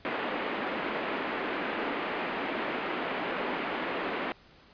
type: band-pass noise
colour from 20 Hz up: pink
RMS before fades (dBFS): -33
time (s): 0.05-4.32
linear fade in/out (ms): 0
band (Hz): 240 to 2700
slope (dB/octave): 24
effects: pink hiss -57 dBFS RMS until 4.73 s + resampled to 11025 Hz